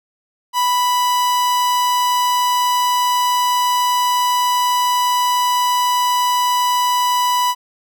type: tone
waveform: 45% pulse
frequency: 987.8 Hz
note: B5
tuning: in tune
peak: -14 dBFS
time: 0.53-7.55 s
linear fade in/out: 50 ms
effects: none